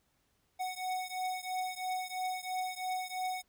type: beating tone pair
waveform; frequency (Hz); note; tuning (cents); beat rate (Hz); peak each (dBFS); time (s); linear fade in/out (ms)
square; 740 / 743; F#5 / F#5; 0 / +7; 3; -38 / -39; 0.59-3.43; 20
effects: pink hiss -75 dBFS RMS until 3.48 s